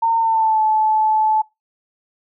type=tone with pitch glide; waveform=sine; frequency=912 to 867.3 Hz; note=A#5 to A5; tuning=-38 to -25 cents; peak=-13 dBFS; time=0.02-1.42 s; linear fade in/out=10 ms; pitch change=-87 cents; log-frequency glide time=0.18-0.61 s; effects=noise-tail reverb RT60 0.2 s tail -22 dB re dry